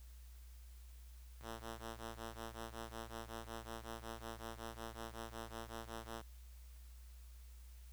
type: ring-modulated tone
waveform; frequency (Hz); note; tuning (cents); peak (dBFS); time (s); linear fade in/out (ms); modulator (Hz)
5% pulse; 113.7; A#2; -43; -33; 1.41-6.22; 0; 111
effects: added 60 Hz sine -53 dBFS peak until 7.92 s + white hiss -68 dBFS RMS until 7.92 s